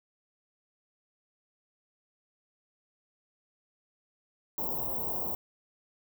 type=band-stop noise; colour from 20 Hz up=white; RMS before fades=-33 dBFS; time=4.58-5.35 s; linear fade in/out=2 ms; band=990 to 16000 Hz; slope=48 dB/octave; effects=none